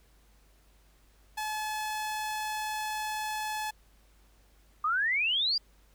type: tone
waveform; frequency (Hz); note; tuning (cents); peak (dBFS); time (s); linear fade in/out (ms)
sawtooth; 858; A5; -44; -28; 1.37-3.71; 10
type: exponential sweep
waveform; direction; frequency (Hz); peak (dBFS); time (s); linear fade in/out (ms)
sine; up; 1186 to 4906; -25; 4.84-5.58; 5
effects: added 50 Hz sine -60 dBFS peak until 5.94 s + pink hiss -66 dBFS RMS until 5.94 s